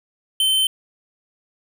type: tone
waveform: square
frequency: 3086 Hz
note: G7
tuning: 28 cents flat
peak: -16 dBFS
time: 0.4-0.67 s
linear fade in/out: 2 ms
effects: none